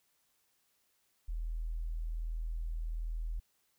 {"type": "tone", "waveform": "sine", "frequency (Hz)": 40.63, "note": "E1", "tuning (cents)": -24, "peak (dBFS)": -34, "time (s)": [1.28, 3.4], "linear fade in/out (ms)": 10, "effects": ["white hiss -75 dBFS RMS until 3.78 s"]}